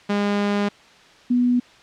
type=tone pair in turn; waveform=sawtooth / sine; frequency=203.8 / 245.6 Hz; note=G#3 / B3; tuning=-32 / -9 cents; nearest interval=minor third; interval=323 cents; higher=second; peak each=-15 dBFS; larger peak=neither; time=0.09-0.69 / 1.3-1.6 s; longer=first; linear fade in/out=10 ms; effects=white hiss -49 dBFS RMS until 1.82 s + low-pass 4000 Hz 12 dB/octave